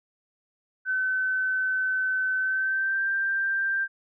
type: tone with pitch glide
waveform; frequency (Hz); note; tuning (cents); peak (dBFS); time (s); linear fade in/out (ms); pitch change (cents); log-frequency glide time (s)
sine; 1522 to 1578.4; F#6 to G6; +48 to +11; -23; 0.85-3.88; 50; +63; 2.38-3.06
effects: none